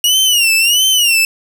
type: tone with vibrato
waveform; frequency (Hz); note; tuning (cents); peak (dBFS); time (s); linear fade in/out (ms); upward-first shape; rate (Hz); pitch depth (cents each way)
sawtooth; 2854; F7; +37; -6; 0.04-1.25; 2; sine; 1.5; 140
effects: none